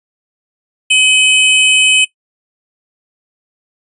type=tone pair together; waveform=square; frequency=2542 / 3023 Hz; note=D#7 / F#7; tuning=+36 / +36 cents; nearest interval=minor third; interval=300 cents; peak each=-10 dBFS; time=0.9-2.05 s; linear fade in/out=10 ms; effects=noise-tail reverb RT60 0.1 s tail -18 dB re dry + resampled to 24000 Hz